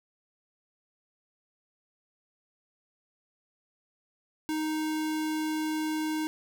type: tone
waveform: square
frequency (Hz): 311.1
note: D#4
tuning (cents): 0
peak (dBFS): -29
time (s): 4.49-6.27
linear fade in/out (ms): 0
effects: none